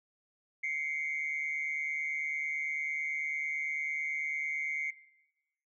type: tone pair together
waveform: sine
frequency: 2093 / 2242 Hz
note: C7 / C#7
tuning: 0 / +19 cents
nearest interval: minor second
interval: 119 cents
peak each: -32 / -35 dBFS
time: 0.63-4.91 s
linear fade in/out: 10 ms
effects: noise-tail reverb RT60 0.9 s tail -19 dB re dry + tanh soft clip ceiling -26 dBFS